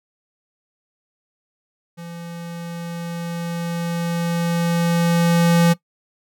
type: tone with level ramp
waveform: square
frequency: 170 Hz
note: F3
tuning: 46 cents flat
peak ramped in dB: -33 to -12 dBFS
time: 1.97-5.74 s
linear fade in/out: 20 ms
effects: noise-tail reverb RT60 0.1 s tail -18 dB re dry